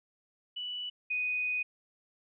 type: tone pair in turn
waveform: sine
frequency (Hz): 2960 / 2489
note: F#7 / D#7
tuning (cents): 0 / 0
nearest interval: minor third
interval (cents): 300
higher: first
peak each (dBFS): -35 / -29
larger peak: second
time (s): 0.56-0.9 / 1.1-1.63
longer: second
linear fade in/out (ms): 10
effects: none